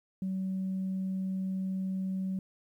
sine tone, 189.3 Hz, F#3, 40 cents sharp, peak -29 dBFS, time 0.22-2.39 s, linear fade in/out 2 ms, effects tanh soft clip ceiling -27 dBFS + 11-bit

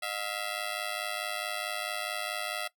10% pulse ring-modulated tone, 667 Hz, E5, 20 cents sharp, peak -21 dBFS, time 0.02-2.68 s, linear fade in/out 10 ms, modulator 52.3 Hz, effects noise-tail reverb RT60 0.1 s tail -18 dB re dry

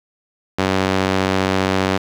sawtooth tone with high-pass filter, 95 Hz, F#2, 46 cents sharp, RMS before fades -18 dBFS, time 0.58-1.98 s, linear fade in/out 10 ms, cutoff 200 Hz, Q 0.56, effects low-pass 5000 Hz 12 dB/octave + 7-bit

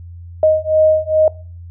sine beating tone pair, 623 / 625.4 Hz, D#5 / D#5, +2 / +9 cents, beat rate 2.4 Hz, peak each -13 dBFS, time 0.43-1.28 s, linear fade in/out 2 ms, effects noise-tail reverb RT60 0.4 s tail -22 dB re dry + added 86 Hz sine -31 dBFS peak until 1.7 s

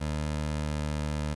20% pulse tone with pitch glide, 75.7 to 75.13 Hz, D#2 to D2, -47 to +40 cents, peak -24 dBFS, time 0-1.35 s, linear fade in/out 20 ms, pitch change -13 cents, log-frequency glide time 0.62-0.69 s, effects resampled to 24000 Hz + 10-bit

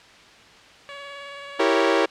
10% pulse tone with vibrato, 564 Hz, C#5, 30 cents sharp, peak -27 dBFS, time 0.89-1.93 s, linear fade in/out 0 ms, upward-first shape sine, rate 19 Hz, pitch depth 17 cents each way
sawtooth chord, E diminished seventh, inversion none, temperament equal, 329.6 / 392 / 466.2 / 554.4 Hz, E4 / G4 / Bb4 / Db5, 0 / 0 / 0 / 0 cents, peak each -19 dBFS, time 1.59-2.06 s, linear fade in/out 10 ms
effects white hiss -48 dBFS RMS until 2.1 s + low-pass 4000 Hz 12 dB/octave

